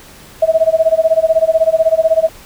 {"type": "tone with tremolo", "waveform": "sine", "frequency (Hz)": 646, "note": "E5", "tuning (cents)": -35, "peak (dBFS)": -5, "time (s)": [0.42, 2.29], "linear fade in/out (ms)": 5, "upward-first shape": "sine", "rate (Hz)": 16, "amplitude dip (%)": 95, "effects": ["pink hiss -39 dBFS RMS until 2.45 s"]}